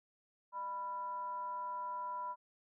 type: tone with frequency modulation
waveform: sine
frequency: 987.8 Hz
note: B5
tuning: in tune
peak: -38 dBFS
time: 0.52-2.36 s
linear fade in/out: 50 ms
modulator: 381 Hz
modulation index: 0.37
effects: none